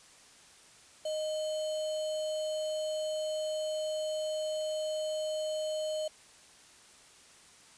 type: tone with sample-and-hold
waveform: sine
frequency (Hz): 619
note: D#5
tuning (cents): -9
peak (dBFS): -31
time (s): 1.05-6.08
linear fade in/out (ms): 5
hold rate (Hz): 3675
effects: white hiss -57 dBFS RMS until 7.77 s + resampled to 22050 Hz